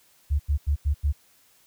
sine tone bursts, 72.4 Hz, D2, 24 cents flat, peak -19 dBFS, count 5, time 0.3-1.127 s, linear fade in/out 20 ms, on 95 ms, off 88 ms, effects white hiss -60 dBFS RMS until 1.66 s

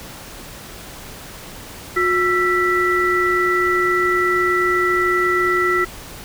sine tone cluster, 361.3 / 1336 / 1963 Hz, F#4 / E6 / B6, -41 / +23 / -11 cents, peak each -19 dBFS, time 1.96-5.85 s, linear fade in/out 10 ms, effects pink hiss -36 dBFS RMS until 6.24 s

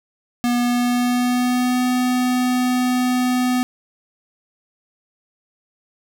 square tone with pitch glide, 242.1 to 250.5 Hz, B3 to B3, -34 to +25 cents, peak -17 dBFS, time 0.44-3.63 s, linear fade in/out 0 ms, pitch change +59 cents, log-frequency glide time 0.55-1.86 s, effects none

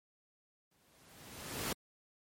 pink noise with exponential growth, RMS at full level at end -34 dBFS, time 0.71-1.73 s, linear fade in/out 5 ms, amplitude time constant 220 ms, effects high-pass 80 Hz 12 dB/octave + MP3 64 kbps

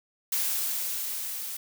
blue noise with level ramp, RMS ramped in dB -27 to -36 dBFS, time 0.32-1.57 s, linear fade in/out 5 ms, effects none

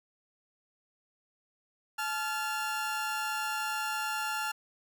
30% pulse tone pair together, 860.7 / 1387 Hz, A5 / F6, -38 / -12 cents, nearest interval minor sixth, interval 826 cents, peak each -32 / -31 dBFS, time 1.98-4.52 s, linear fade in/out 10 ms, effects none

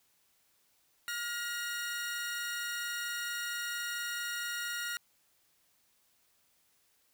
sawtooth tone pair together, 1418.9 / 1900 Hz, F6 / A#6, +27 / +33 cents, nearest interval perfect fourth, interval 506 cents, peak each -33 / -36 dBFS, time 1.08-4.97 s, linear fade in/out 0 ms, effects white hiss -71 dBFS RMS until 7.13 s

